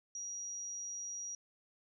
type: tone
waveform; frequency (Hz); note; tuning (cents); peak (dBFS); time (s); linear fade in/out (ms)
sine; 5750; F8; +50; -40; 0.15-1.35; 2
effects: none